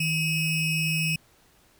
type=ring-modulated tone; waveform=square; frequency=1349 Hz; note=E6; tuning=40 cents sharp; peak=-21 dBFS; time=0-1.16 s; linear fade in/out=5 ms; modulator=1190 Hz; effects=pink hiss -60 dBFS RMS until 1.79 s

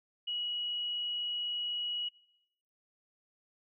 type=tone; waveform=sine; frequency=2914 Hz; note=F#7; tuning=27 cents flat; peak=-33 dBFS; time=0.27-2.09 s; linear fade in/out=10 ms; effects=noise-tail reverb RT60 0.8 s tail -21 dB re dry

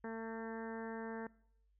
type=harmonic tone; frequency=225.2 Hz; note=A3; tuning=40 cents sharp; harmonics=1 / 2 / 3 / 4 / 5 / 6 / 7 / 8 / 9; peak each=-44 / -45 / -53 / -50 / -57 / -58 / -54 / -55 / -65 dBFS; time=0.04-1.27 s; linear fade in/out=2 ms; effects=noise-tail reverb RT60 0.7 s tail -22 dB re dry + added 50 Hz sine -70 dBFS peak until 1.79 s

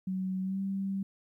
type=tone with pitch glide; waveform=sine; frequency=187.7 to 194.66 Hz; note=F#3 to G3; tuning=+25 to -12 cents; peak=-30 dBFS; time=0.07-1.03 s; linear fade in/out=5 ms; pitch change=+63 cents; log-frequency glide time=0.42-0.6 s; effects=12-bit

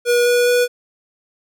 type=tone with pitch steps; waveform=square; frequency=482.3 / 485.7 / 489 Hz; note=B4 / B4 / B4; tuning=-41 / -29 / -17 cents; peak=-13 dBFS; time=0.05-0.68 s; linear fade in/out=50 ms; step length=210 ms; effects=none

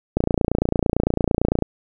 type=click train; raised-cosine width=2 ms; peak=-4 dBFS; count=43; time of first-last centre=0.17-1.623 s; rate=28.9 Hz; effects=none

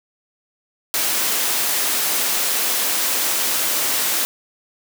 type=high-pass noise; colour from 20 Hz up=white; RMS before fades=-20 dBFS; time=0.94-4.25 s; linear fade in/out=0 ms; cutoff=260 Hz; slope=12 dB/octave; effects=none

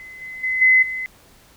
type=tone with level steps; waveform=sine; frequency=2037 Hz; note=C7; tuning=47 cents flat; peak=-36 / -31 / -19 / -10 / -24 dBFS; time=0-1.06 s; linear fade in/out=0 ms; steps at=0.21 / 0.43 / 0.61 / 0.82 s; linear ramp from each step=10 ms; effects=pink hiss -51 dBFS RMS until 1.56 s

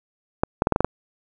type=clicks; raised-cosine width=1 ms; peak=-3 dBFS; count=7; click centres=0.435 / 0.621 / 0.671 / 0.723 / 0.761 / 0.806 / 0.846 s; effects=none

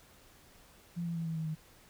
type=tone with pitch steps; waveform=sine; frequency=171.8 / 168.65 / 165.56 / 162.53 / 159.56 / 156.63 Hz; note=F3 / E3 / E3 / E3 / D#3 / D#3; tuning=-28 / +40 / +8 / -24 / +44 / +12 cents; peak=-33 dBFS; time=0.96-1.554 s; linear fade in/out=20 ms; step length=99 ms; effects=pink hiss -60 dBFS RMS until 1.89 s

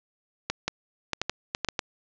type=clicks; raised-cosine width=0.2 ms; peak=-9 dBFS; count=9; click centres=0.5 / 0.68 / 1.133 / 1.216 / 1.296 / 1.549 / 1.647 / 1.687 / 1.792 s; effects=resampled to 16000 Hz + 8-bit

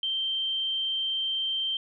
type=tone; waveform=sine; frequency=3136 Hz; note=G7; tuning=in tune; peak=-26 dBFS; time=0.03-1.77 s; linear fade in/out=2 ms; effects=none

